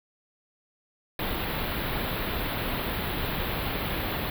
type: band-stop noise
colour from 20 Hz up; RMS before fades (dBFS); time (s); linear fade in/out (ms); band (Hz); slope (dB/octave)
pink; -30; 1.19-4.3; 2; 4100 to 12000; 48
effects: none